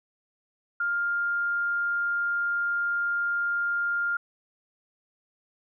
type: tone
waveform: sine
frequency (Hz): 1403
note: F6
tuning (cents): +8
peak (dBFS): -24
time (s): 0.8-4.17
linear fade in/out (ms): 5
effects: none